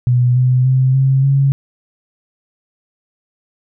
sine tone with pitch steps, 123.47 / 126.87 / 130.36 / 133.95 / 137.63 Hz, B2 / B2 / C3 / C3 / C#3, 0 / +47 / -6 / +41 / -12 cents, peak -9 dBFS, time 0.07-1.52 s, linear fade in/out 0 ms, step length 290 ms, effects none

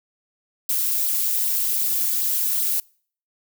violet noise with flanger, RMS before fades -22 dBFS, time 0.69-2.8 s, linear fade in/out 2 ms, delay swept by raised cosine 0.21 to 5.81 ms, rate 2.6 Hz, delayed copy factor +0.65, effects noise-tail reverb RT60 0.5 s tail -26 dB re dry

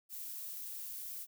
violet noise, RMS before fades -44 dBFS, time 0.09-1.27 s, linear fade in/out 50 ms, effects none

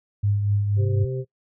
sine tone with tremolo, 102.1 Hz, G#2, 29 cents flat, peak -17 dBFS, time 0.23-1.05 s, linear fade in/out 10 ms, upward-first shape triangle, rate 4.1 Hz, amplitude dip 45%
harmonic tone, 130 Hz, C3, 11 cents flat, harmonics 1 / 3 / 4, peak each -26 / -30 / -37 dBFS, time 0.76-1.25 s, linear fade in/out 50 ms
effects noise-tail reverb RT60 0.1 s tail -20 dB re dry

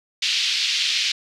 pink band-pass noise, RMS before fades -22 dBFS, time 0.22-1.12 s, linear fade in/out 5 ms, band 2700 to 4900 Hz, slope 24 dB/octave, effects none

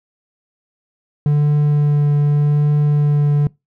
triangle tone with vibrato, 146.83 Hz, D3, in tune, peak -9 dBFS, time 1.26-3.47 s, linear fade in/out 2 ms, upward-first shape triangle, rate 0.84 Hz, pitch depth 13 cents each way, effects noise-tail reverb RT60 0.2 s tail -23 dB re dry

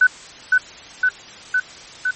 sine tone with echo, 1500 Hz, F#6, 23 cents sharp, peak -8 dBFS, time 0.01-0.07 s, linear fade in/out 5 ms, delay 510 ms, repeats 4, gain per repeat -2 dB, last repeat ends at 2.11 s, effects white hiss -39 dBFS RMS until 2.15 s + MP3 32 kbps

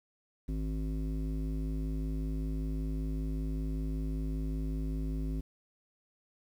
square tone with low-pass filter, 52.6 Hz, G#1, 23 cents sharp, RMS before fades -34 dBFS, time 0.48-5.41 s, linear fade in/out 10 ms, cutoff 280 Hz, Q 2.2, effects 10-bit

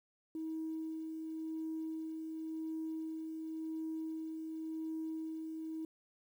sine tone with tremolo, 319.2 Hz, D#4, 44 cents sharp, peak -36 dBFS, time 0.35-5.85 s, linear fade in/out 2 ms, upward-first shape sine, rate 0.92 Hz, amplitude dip 35%, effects tanh soft clip ceiling -33 dBFS + 11-bit

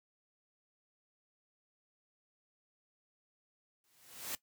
white noise with exponential growth, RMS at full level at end -37 dBFS, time 3.84-4.35 s, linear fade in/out 1 ms, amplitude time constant 110 ms, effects noise-tail reverb RT60 0.1 s tail -18 dB re dry + high-pass 80 Hz 12 dB/octave

